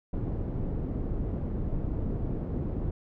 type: low-pass noise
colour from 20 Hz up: pink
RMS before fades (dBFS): -31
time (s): 0.13-2.91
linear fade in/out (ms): 5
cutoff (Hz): 330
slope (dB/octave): 12
effects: none